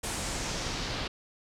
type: noise with low-pass filter sweep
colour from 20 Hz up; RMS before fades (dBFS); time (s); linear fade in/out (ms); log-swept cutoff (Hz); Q
pink; -34; 0.03-1.08; 10; 9700 to 4000; 1.8
effects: none